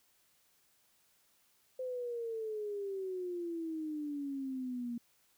sine exponential sweep, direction down, 517 to 234.9 Hz, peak -36 dBFS, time 1.79-4.98 s, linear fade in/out 5 ms, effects white hiss -71 dBFS RMS until 5.37 s

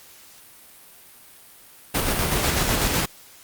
pink noise with tremolo, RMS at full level -21 dBFS, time 1.94-3.06 s, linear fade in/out 10 ms, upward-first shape square, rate 8 Hz, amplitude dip 30%, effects white hiss -48 dBFS RMS until 3.43 s + Opus 48 kbps

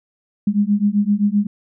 sine beating tone pair, 201.5 / 209.2 Hz, G3 / G#3, +48 / +13 cents, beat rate 7.7 Hz, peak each -17 dBFS, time 0.47-1.47 s, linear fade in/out 5 ms, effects none

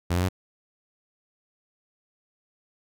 sawtooth tone with pitch steps, 86.9 / 89.86 / 92.92 Hz, F2 / F2 / F#2, -8 / +50 / +8 cents, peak -18 dBFS, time 0.1-0.289 s, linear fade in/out 10 ms, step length 63 ms, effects none

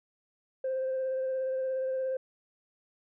sine tone with vibrato, 523.3 Hz, C5, in tune, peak -27 dBFS, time 0.64-2.17 s, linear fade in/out 5 ms, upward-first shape sine, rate 17 Hz, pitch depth 15 cents each way, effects tanh soft clip ceiling -26 dBFS

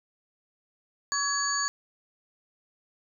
sine tone cluster, 1130 / 1680 / 4532 / 6760 Hz, C#6 / G#6 / C#8 / G#8, +33 / +19 / +37 / +30 cents, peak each -31 dBFS, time 1.12-1.68 s, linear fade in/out 0 ms, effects none

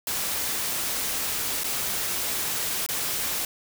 white noise with dropouts, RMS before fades -28 dBFS, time 0.07-3.45 s, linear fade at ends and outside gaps 2 ms, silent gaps 1.636-1.642 / 2.864-2.888 s, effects none

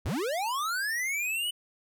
square linear sweep, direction up, 49.28 to 3000 Hz, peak -29 dBFS, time 0.05-1.51 s, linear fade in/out 10 ms, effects none

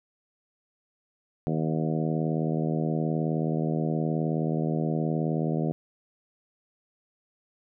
harmonic tone with a mistuned harmonic, 79 Hz, D#2, 27 cents sharp, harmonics 2 / 3 / 4 / 5 / 6 / 7 / 8 / 9, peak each -27 / -31 / -33 / -35 / -37 / -38 / -39 / -40 dBFS, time 1.47-5.72 s, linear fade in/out 0 ms, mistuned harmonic 9, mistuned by +16 cents, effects none

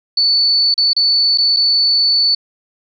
sine tone with dropouts, 4476 Hz, C#8, 16 cents sharp, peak -10 dBFS, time 0.17-2.35 s, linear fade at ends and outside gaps 5 ms, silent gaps 0.742-0.778 / 0.933-0.964 / 1.376-1.383 / 1.564-1.568 s, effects none

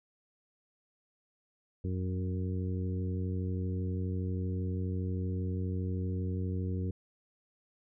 harmonic tone with a mistuned harmonic, 92.5 Hz, F#2, in tune, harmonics 1 / 2 / 3 / 4 / 5, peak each -32 / -38 / -42 / -44 / -46 dBFS, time 1.84-6.91 s, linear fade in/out 5 ms, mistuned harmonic 1, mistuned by -24 cents, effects none

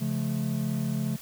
triangle chord, Db augmented, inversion none, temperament just, 138.59 / 173.24 / 216.5 Hz, Db3 / F3 / A3, 0 / -14 / -28 cents, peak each -28 / -31 / -28 dBFS, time 0-1.17 s, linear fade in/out 20 ms, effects white hiss -46 dBFS RMS until 1.21 s

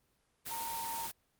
sine tone in noise, 917 Hz, A#5, 29 cents flat, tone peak -38 dBFS, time 0.5-1.08 s, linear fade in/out 20 ms, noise white, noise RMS -41 dBFS, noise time 0.45-1.12 s, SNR 0 dB, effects pink hiss -75 dBFS RMS until 1.39 s + Opus 24 kbps

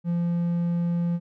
triangle tone with hard clipping, 172.1 Hz, F3, 25 cents flat, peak -23 dBFS, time 0.04-1.2 s, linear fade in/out 50 ms, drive 6 dB, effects none

